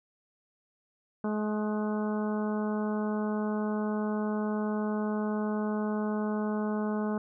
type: harmonic tone with a mistuned harmonic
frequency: 212.3 Hz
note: G#3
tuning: 38 cents sharp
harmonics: 1 / 2 / 3 / 4 / 5 / 6 / 7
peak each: -29 / -35 / -39 / -41 / -43 / -45 / -46 dBFS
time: 1.24-7.18 s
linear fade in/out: 2 ms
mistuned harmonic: 6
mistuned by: -29 cents
effects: none